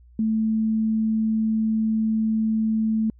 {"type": "tone", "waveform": "sine", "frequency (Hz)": 220, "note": "A3", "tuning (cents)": 0, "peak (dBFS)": -19, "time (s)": [0.19, 3.1], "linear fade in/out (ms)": 2, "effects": ["added 60 Hz sine -48 dBFS peak until 3.19 s"]}